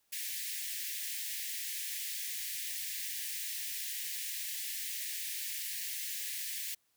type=high-pass noise; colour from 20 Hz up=white; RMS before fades=-39 dBFS; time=0.12-6.75 s; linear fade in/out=10 ms; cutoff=1700 Hz; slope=96 dB/octave; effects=white hiss -75 dBFS RMS until 6.96 s